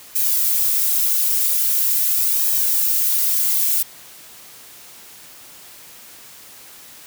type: noise with flanger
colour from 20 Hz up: violet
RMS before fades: -18 dBFS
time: 0.15-3.83 s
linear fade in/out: 10 ms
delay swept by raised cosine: 1.4 to 4.7 ms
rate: 0.43 Hz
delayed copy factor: -0.95
effects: white hiss -42 dBFS RMS until 7.06 s + high-pass 60 Hz 12 dB/octave